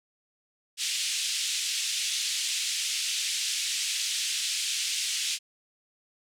pink band-pass noise, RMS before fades -30 dBFS, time 0.77-5.39 s, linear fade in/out 50 ms, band 2700 to 8800 Hz, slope 24 dB/octave, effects none

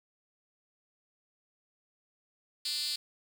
5% pulse tone with high-pass filter, 297.1 Hz, D4, 20 cents sharp, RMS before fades -34 dBFS, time 2.65-2.96 s, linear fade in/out 5 ms, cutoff 4600 Hz, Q 6.5, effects 10-bit

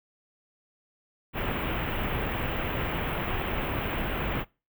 pink band-stop noise, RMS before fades -30 dBFS, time 1.33-4.45 s, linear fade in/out 50 ms, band 3100 to 16000 Hz, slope 48 dB/octave, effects noise-tail reverb RT60 0.3 s tail -24 dB re dry

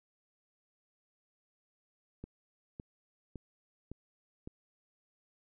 click train, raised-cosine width 3 ms, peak -30 dBFS, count 5, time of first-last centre 2.24-4.475 s, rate 1.79 Hz, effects none

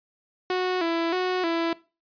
sawtooth tone with vibrato, 349.7 Hz, F4, 2 cents sharp, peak -19 dBFS, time 0.5-1.73 s, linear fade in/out 2 ms, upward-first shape square, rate 1.6 Hz, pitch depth 84 cents each way, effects noise-tail reverb RT60 0.3 s tail -20 dB re dry + resampled to 11025 Hz

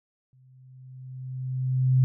sine tone with exponential growth, 129.3 Hz, C3, 20 cents flat, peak -15 dBFS, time 0.33-2.04 s, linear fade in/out 0 ms, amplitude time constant 370 ms, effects none

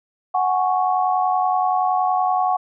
sine chord, F# suspended second, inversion none, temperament equal, 740 / 830.6 / 1108.7 Hz, F#5 / G#5 / C#6, 0 / 0 / 0 cents, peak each -18 / -24 / -23 dBFS, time 0.34-2.57 s, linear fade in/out 10 ms, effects none

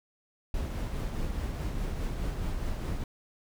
brown noise with tremolo, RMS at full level -31 dBFS, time 0.54-3.04 s, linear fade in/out 2 ms, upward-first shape triangle, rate 4.8 Hz, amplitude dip 35%, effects none

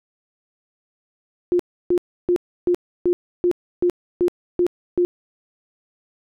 sine tone bursts, 353.7 Hz, F4, 22 cents sharp, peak -14 dBFS, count 10, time 1.52-5.05 s, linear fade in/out 0 ms, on 74 ms, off 310 ms, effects none

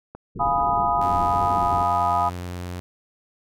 click train, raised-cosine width 1 ms, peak -23 dBFS, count 4, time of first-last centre 0.15-1.507 s, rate 2.21 Hz
pink low-pass noise, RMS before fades -33 dBFS, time 0.35-1.84 s, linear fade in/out 10 ms, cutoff 460 Hz, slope 96 dB/octave
sine chord, F half-diminished seventh, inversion none, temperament equal, 698.5 / 830.6 / 987.8 / 1244.5 Hz, F5 / Ab5 / Cb6 / Eb6, 0 / 0 / 0 / 0 cents, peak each -24 dBFS, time 0.39-2.3 s, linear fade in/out 20 ms
sawtooth tone with pitch glide, 89.9 to 89.02 Hz, F#2 to F2, -49 to +34 cents, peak -26 dBFS, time 1.01-2.8 s, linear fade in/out 0 ms, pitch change -17 cents, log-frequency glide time 1.9-2.06 s
effects none

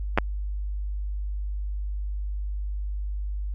clicks, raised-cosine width 0.5 ms, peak -5 dBFS, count 2, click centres 0.176 / 0.185 s, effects added 50 Hz sine -27 dBFS peak until 3.54 s + Opus 48 kbps

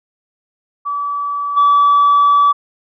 sine tone with level steps, 1150 Hz, D6, 37 cents flat, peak -17 / -6 dBFS, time 0.85-2.53 s, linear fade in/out 20 ms, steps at 1.56 s, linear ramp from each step 20 ms, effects tanh soft clip ceiling -5 dBFS

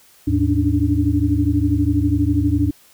sine tone cluster, 78.6 / 106 / 284.8 / 297.1 Hz, D#2 / G#2 / C#4 / D4, +18 / +36 / +47 / +20 cents, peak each -20 dBFS, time 0.27-2.71 s, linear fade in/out 10 ms, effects white hiss -51 dBFS RMS until 2.93 s

